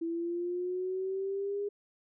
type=linear sweep; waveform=sine; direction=up; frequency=329.9 to 409.7 Hz; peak=-31 dBFS; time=0.01-1.69 s; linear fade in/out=10 ms; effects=none